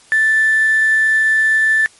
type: tone with quantisation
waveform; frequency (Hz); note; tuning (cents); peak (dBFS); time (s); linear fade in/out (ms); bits
sine; 1760; A6; 0; -10; 0.12-1.86; 0; 5
effects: white hiss -47 dBFS RMS until 1.99 s + MP3 48 kbps